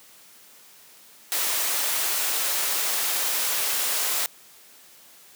white high-pass noise, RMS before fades -25 dBFS, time 1.32-4.26 s, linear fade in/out 0 ms, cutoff 450 Hz, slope 12 dB/octave, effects white hiss -51 dBFS RMS until 5.35 s + high-pass 150 Hz 12 dB/octave

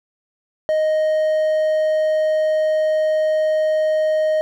triangle tone, 622.3 Hz, D#5, in tune, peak -13 dBFS, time 0.69-4.41 s, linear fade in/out 0 ms, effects none

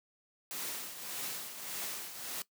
white noise with tremolo, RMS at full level -38 dBFS, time 0.51-2.42 s, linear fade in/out 0 ms, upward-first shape triangle, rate 1.7 Hz, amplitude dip 65%, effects noise-tail reverb RT60 0.1 s tail -19 dB re dry + high-pass 150 Hz 12 dB/octave

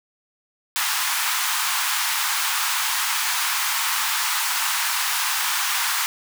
pink high-pass noise, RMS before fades -23 dBFS, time 0.76-6.06 s, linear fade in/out 0 ms, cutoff 880 Hz, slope 48 dB/octave, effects none

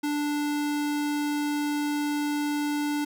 square tone, 293.7 Hz, D4, in tune, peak -26 dBFS, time 0.03-3.05 s, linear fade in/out 10 ms, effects none

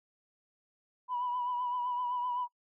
sine tone with vibrato, 984 Hz, B5, 7 cents flat, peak -30 dBFS, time 1.08-2.48 s, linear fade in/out 50 ms, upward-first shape triangle, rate 7.8 Hz, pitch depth 45 cents each way, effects noise-tail reverb RT60 0.1 s tail -26 dB re dry + tanh soft clip ceiling -26 dBFS

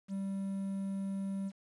triangle tone with quantisation, 195 Hz, G3, 9 cents flat, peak -32 dBFS, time 0.08-1.52 s, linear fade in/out 50 ms, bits 10, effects resampled to 24000 Hz

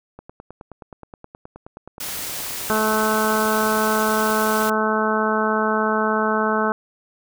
click train, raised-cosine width 1 ms, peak -24 dBFS, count 40, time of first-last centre 0.19-4.3 s, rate 9.49 Hz
white noise, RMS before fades -29 dBFS, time 2-4.7 s, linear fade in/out 5 ms
harmonic tone, 216.7 Hz, A3, 26 cents flat, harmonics 1 / 2 / 3 / 4 / 5 / 6 / 7, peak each -24 / -24 / -26 / -26 / -26 / -25 / -26 dBFS, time 2.7-6.72 s, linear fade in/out 0 ms
effects none

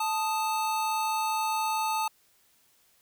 square tone pair together, 877.7 / 1244.5 Hz, A5 / D#6, -5 / 0 cents, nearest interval tritone, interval 605 cents, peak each -28 / -34 dBFS, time 0-2.08 s, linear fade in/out 5 ms, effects white hiss -65 dBFS RMS until 3.01 s

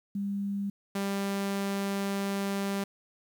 sine / sawtooth tone pair in turn, 200 / 197.93 Hz, G3 / G3, +35 / +17 cents, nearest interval unison, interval 18 cents, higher first, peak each -29 / -25 dBFS, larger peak second, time 0.15-0.7 / 0.95-2.84 s, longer second, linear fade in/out 5 ms, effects 10-bit

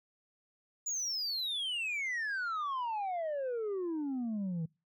sine exponential sweep, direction down, 6990 to 156.4 Hz, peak -30 dBFS, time 0.86-4.66 s, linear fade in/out 10 ms, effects noise-tail reverb RT60 0.3 s tail -25 dB re dry + tanh soft clip ceiling -32 dBFS

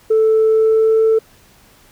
sine tone with pitch glide, 440 to 443.6 Hz, A4 to A4, 0 to +14 cents, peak -8 dBFS, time 0.1-1.19 s, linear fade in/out 10 ms, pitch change +14 cents, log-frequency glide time 0.48-1.03 s, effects tanh soft clip ceiling -7 dBFS + pink hiss -49 dBFS RMS until 1.91 s

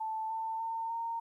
sine tone with pitch steps, 880 / 893.3 / 906.8 / 920.6 Hz, A5 / A5 / A#5 / A#5, 0 / +26 / -48 / -22 cents, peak -33 dBFS, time 0-1.2 s, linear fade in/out 10 ms, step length 300 ms, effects 12-bit

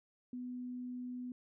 sine tone, 248.6 Hz, B3, 12 cents sharp, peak -40 dBFS, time 0.33-1.32 s, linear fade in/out 2 ms, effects none

